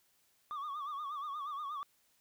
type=tone with vibrato; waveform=sine; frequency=1163 Hz; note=D6; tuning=17 cents flat; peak=-35 dBFS; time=0.51-1.83 s; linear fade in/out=0 ms; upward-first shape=sine; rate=8.4 Hz; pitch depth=100 cents each way; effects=tanh soft clip ceiling -37 dBFS + white hiss -72 dBFS RMS until 2.2 s